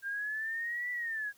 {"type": "linear two-way sweep", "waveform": "sine", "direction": "up then down", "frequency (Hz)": [1588, 1975.5, 1636], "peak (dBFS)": -33, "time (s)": [0.02, 1.33], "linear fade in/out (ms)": 50, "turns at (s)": 0.91, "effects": ["white hiss -64 dBFS RMS until 1.37 s"]}